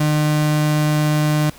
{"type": "tone", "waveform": "35% pulse", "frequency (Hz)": 151.4, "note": "D#3", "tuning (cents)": -47, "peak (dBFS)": -13, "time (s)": [0, 1.5], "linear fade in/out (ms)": 5, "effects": ["pink hiss -43 dBFS RMS until 1.58 s"]}